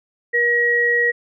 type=tone pair together; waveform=sine; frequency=477.2 / 1903.3 Hz; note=A#4 / A#6; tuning=+41 / +36 cents; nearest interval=2 octaves; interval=2395 cents; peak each=-21 / -15 dBFS; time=0.33-1.12 s; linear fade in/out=20 ms; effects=none